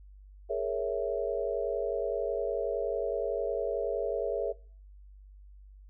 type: chord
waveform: sine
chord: A# half-diminished seventh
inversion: third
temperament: equal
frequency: 415.3 / 466.2 / 554.4 / 659.3 Hz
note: G#4 / A#4 / C#5 / E5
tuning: 0 / 0 / 0 / 0 cents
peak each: -34 dBFS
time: 0.49-4.53 s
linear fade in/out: 20 ms
effects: noise-tail reverb RT60 0.5 s tail -24 dB re dry + added 49 Hz sine -49 dBFS peak until 5.89 s